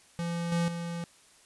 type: tone with level steps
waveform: square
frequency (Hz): 170.4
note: F3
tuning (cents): -42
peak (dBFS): -31 / -26 / -34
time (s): 0.19-1.04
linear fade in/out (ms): 0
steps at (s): 0.52 / 0.68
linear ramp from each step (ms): 2
effects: white hiss -59 dBFS RMS until 1.45 s + resampled to 24000 Hz